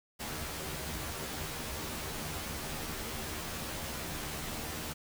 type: noise with comb filter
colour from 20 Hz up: pink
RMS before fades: -39 dBFS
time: 0.19-4.94 s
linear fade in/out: 20 ms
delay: 13 ms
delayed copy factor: +1
effects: none